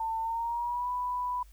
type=tone with pitch glide; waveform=sine; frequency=897 to 989.6 Hz; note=A5 to B5; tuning=+33 to +3 cents; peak=-29 dBFS; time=0-1.43 s; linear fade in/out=5 ms; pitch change=+170 cents; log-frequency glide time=0.19-0.89 s; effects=added 50 Hz sine -51 dBFS peak until 1.52 s + white hiss -65 dBFS RMS until 1.52 s